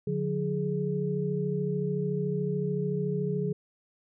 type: tone cluster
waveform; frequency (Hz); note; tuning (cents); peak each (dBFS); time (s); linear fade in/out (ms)
sine; 147 / 180.7 / 417.8; D3 / F#3 / G#4; +2 / -41 / +10; -31; 0.07-3.53; 5
effects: none